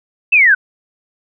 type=linear sweep; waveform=sine; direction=down; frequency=2696 to 1457 Hz; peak=-6 dBFS; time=0.32-0.55 s; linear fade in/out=10 ms; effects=none